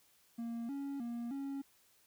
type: tone with pitch steps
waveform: triangle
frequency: 232.6 / 278.9 / 236.2 / 276 Hz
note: A#3 / C#4 / A#3 / C#4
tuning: -4 / +11 / +23 / -7 cents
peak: -36 dBFS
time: 0.38-1.62 s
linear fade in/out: 10 ms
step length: 310 ms
effects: white hiss -69 dBFS RMS until 2.06 s